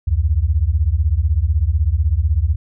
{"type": "beating tone pair", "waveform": "sine", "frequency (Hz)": [69.3, 85.3], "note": ["C#2", "F2"], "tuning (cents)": [0, -40], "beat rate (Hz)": 16, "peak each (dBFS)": -16, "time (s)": [0.07, 2.56], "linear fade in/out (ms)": 10, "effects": []}